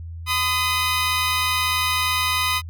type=tone pair together; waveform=15% pulse; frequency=1015.2 / 1244.5 Hz; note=B5 / D#6; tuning=+47 / 0 cents; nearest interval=major third; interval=353 cents; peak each=-16 dBFS; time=0.26-2.62 s; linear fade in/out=50 ms; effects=added 83 Hz sine -31 dBFS peak until 2.69 s